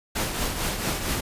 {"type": "noise with tremolo", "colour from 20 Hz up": "pink", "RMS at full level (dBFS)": -25, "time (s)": [0.15, 1.21], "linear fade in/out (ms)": 10, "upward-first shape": "triangle", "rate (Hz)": 4.4, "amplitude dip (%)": 55, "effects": ["resampled to 32000 Hz"]}